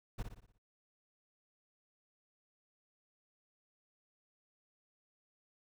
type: noise with echo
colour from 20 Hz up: brown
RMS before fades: -38 dBFS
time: 0.18-0.23 s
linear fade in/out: 10 ms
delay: 59 ms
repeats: 6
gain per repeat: -6 dB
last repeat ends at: 0.584 s
effects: none